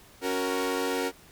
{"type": "chord", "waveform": "sawtooth", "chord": "F# major", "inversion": "second", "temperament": "equal", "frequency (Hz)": [277.2, 370, 466.2], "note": ["C#4", "F#4", "A#4"], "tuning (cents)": [0, 0, 0], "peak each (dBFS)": [-28, -28, -26], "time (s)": [0.21, 1.12], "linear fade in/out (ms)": 50, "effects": ["pink hiss -54 dBFS RMS until 1.31 s"]}